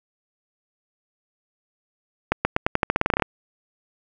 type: accelerating click train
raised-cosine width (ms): 0.5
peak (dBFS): -3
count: 15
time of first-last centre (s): 2.32-3.222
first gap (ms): 130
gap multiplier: 0.88
effects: none

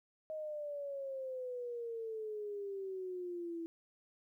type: exponential sweep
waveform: sine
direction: down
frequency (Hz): 629 to 329.6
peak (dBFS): -39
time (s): 0.3-3.66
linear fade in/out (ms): 0
effects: 13-bit

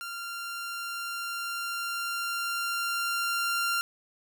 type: tone with level ramp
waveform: sawtooth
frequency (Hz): 1386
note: F6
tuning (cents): -14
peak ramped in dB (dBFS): -32 to -22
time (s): 0.01-3.81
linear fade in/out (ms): 0
effects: none

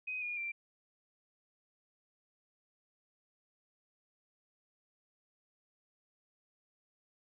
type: tone with pitch steps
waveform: sine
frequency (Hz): 2511 / 2434 / 2359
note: D#7 / D#7 / D7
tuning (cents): +15 / -39 / +7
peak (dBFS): -36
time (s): 0.07-0.52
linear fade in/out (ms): 10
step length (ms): 150
effects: none

